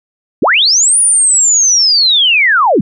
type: linear two-way sweep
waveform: sine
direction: up then down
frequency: 146.83 to 9760 to 146.83 Hz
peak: -6 dBFS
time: 0.42-2.81 s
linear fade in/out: 5 ms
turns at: 0.99 s
effects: none